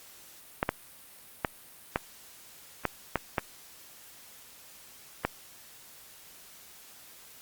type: clicks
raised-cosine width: 0.5 ms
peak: -10 dBFS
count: 8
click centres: 0.629 / 0.691 / 1.448 / 1.959 / 2.853 / 3.157 / 3.382 / 5.25 s
effects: white hiss -52 dBFS RMS until 7.41 s + Opus 48 kbps